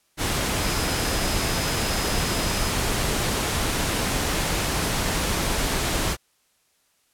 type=tone in noise; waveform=sine; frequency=5070 Hz; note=D#8; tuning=32 cents sharp; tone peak=-35 dBFS; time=0.59-2.74 s; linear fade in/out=50 ms; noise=pink; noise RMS=-24 dBFS; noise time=0.17-6.17 s; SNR=-14 dB; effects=white hiss -66 dBFS RMS until 7.13 s + low-pass 12000 Hz 12 dB/octave